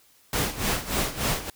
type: noise with tremolo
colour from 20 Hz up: pink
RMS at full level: -24 dBFS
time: 0.33-1.5 s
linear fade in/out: 2 ms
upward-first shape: sine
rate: 3.4 Hz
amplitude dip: 80%
effects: white hiss -59 dBFS RMS until 1.55 s